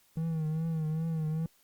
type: tone with vibrato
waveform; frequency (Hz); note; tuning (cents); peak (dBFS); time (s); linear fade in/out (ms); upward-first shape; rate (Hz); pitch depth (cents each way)
triangle; 159.5; D#3; +43; -27; 0.17-1.46; 2; triangle; 2.5; 66
effects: white hiss -66 dBFS RMS until 1.63 s + Opus 48 kbps